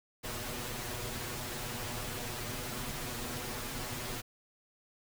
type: noise with comb filter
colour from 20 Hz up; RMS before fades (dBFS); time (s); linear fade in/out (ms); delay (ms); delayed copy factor
pink; -39; 0.23-4.22; 20; 8.2; +0.95
effects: none